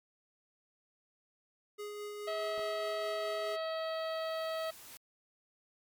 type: tone with tremolo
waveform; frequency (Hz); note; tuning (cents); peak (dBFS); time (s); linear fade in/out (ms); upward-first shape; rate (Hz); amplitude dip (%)
square; 415.3; G#4; 0; -40; 1.78-3.57; 20; sine; 4.8; 25
type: harmonic tone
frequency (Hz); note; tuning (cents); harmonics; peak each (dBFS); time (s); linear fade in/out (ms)
644; E5; -41; 1 / 2 / 3 / 4 / 5 / 6 / 7; -35 / -42 / -47 / -53 / -49 / -51 / -50; 2.27-4.71; 10
type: noise with exponential growth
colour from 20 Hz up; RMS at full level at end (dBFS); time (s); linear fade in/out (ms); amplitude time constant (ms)
white; -50; 2.39-4.97; 0; 560
type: clicks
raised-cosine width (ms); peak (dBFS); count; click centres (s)
1; -36; 2; 2.579 / 2.594
effects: MP3 96 kbps